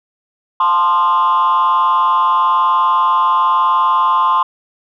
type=tone with frequency modulation; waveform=sine; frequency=1046.5 Hz; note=C6; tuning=in tune; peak=-8 dBFS; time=0.6-4.43 s; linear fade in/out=5 ms; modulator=167 Hz; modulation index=0.82; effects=tanh soft clip ceiling -8 dBFS